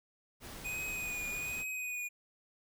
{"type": "noise", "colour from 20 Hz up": "pink", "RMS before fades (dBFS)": -47, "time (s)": [0.4, 1.65], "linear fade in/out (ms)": 50}
{"type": "tone with vibrato", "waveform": "square", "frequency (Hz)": 2484, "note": "D#7", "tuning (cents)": -3, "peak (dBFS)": -37, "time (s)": [0.64, 2.09], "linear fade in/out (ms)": 20, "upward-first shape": "triangle", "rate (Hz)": 1.2, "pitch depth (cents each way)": 33}
{"effects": []}